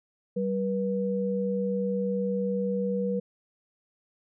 sine tone pair together, 192.8 / 484.5 Hz, G3 / B4, -28 / -33 cents, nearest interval octave + major third, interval 1595 cents, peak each -28 dBFS, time 0.36-3.2 s, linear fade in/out 10 ms, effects none

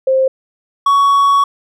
sine / triangle tone pair in turn, 527 / 1119.9 Hz, C5 / C#6, +12 / +17 cents, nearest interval octave + minor second, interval 1305 cents, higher second, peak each -9 / -6 dBFS, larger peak second, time 0.07-0.28 / 0.86-1.44 s, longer second, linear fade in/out 5 ms, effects none

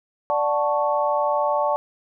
sine chord, D major seventh, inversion none, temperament equal, 587.3 / 740 / 880 / 1108.7 Hz, D5 / F#5 / A5 / C#6, 0 / 0 / 0 / 0 cents, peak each -22 / -28 / -23 / -26 dBFS, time 0.3-1.76 s, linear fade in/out 0 ms, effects none

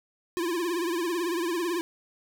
square tone with vibrato, 344 Hz, F4, 26 cents flat, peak -27 dBFS, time 0.37-1.81 s, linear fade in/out 0 ms, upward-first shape triangle, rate 18 Hz, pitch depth 120 cents each way, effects none

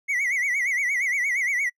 triangle tone with vibrato, 2093 Hz, C7, in tune, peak -20 dBFS, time 0.08-1.7 s, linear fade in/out 20 ms, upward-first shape sine, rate 8.6 Hz, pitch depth 140 cents each way, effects noise-tail reverb RT60 0.1 s tail -26 dB re dry

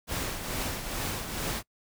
pink noise with tremolo, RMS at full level -31 dBFS, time 0.07-1.63 s, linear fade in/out 50 ms, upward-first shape triangle, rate 2.3 Hz, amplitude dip 55%, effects noise-tail reverb RT60 0.1 s tail -24 dB re dry

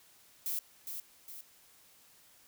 violet noise with echo, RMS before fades -35 dBFS, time 0.46-0.59 s, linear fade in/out 2 ms, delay 410 ms, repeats 2, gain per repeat -6 dB, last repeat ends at 1.41 s, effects white hiss -62 dBFS RMS until 2.47 s

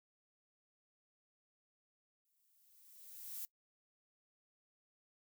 violet noise with exponential growth, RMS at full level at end -43 dBFS, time 2.25-3.45 s, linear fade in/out 0 ms, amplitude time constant 260 ms, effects noise-tail reverb RT60 0.1 s tail -22 dB re dry

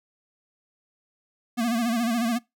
square tone with vibrato, 233.1 Hz, A#3, in tune, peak -23 dBFS, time 1.57-2.39 s, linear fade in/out 20 ms, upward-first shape sine, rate 14 Hz, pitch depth 84 cents each way, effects noise-tail reverb RT60 0.2 s tail -23 dB re dry

